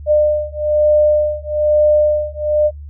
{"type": "beating tone pair", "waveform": "sine", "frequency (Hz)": [601, 602.1], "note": ["D5", "D5"], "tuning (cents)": [40, 43], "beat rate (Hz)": 1.1, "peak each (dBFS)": -14, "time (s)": [0.06, 2.71], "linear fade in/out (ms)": 50, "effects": ["noise-tail reverb RT60 0.1 s tail -19 dB re dry", "added 73 Hz sine -29 dBFS peak until 2.89 s"]}